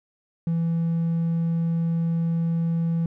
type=tone; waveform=triangle; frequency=166.5 Hz; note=E3; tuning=18 cents sharp; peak=-18 dBFS; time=0.47-3.06 s; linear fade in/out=2 ms; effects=tanh soft clip ceiling -15 dBFS